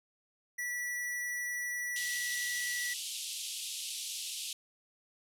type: tone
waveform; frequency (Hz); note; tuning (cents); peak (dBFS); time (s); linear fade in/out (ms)
square; 1952; B6; -21; -35; 0.58-2.94; 10
type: band-pass noise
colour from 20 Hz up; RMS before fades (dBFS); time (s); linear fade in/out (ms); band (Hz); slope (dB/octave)
pink; -40; 1.96-4.53; 2; 2800 to 12000; 48
effects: none